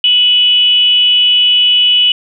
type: tone with frequency modulation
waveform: sine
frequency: 2960 Hz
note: F#7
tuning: in tune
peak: -6 dBFS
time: 0.04-2.12 s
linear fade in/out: 2 ms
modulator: 420 Hz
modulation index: 0.33
effects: none